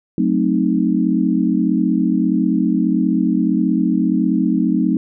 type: chord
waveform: sine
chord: F# diminished seventh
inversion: none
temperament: equal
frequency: 185 / 220 / 261.6 / 311.1 Hz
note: F#3 / A3 / C4 / Eb4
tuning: 0 / 0 / 0 / 0 cents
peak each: -19 dBFS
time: 0.18-4.97 s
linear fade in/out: 2 ms
effects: none